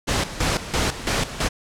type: noise with tremolo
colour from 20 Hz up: pink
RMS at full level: -21 dBFS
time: 0.07-1.49 s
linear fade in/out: 20 ms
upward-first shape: square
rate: 3 Hz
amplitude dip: 75%
effects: low-pass 8000 Hz 12 dB/octave